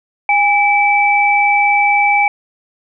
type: tone pair together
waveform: sine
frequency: 817.4 / 2312 Hz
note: G#5 / D7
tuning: -28 / -28 cents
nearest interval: octave + tritone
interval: 1800 cents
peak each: -12 dBFS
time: 0.29-2.28 s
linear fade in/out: 2 ms
effects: none